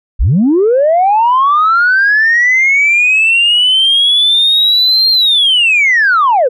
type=linear two-way sweep; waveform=sine; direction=up then down; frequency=31.32 to 4225 to 453 Hz; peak=-5 dBFS; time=0.19-6.49 s; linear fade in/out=20 ms; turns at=5.1 s; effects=tanh soft clip ceiling -3 dBFS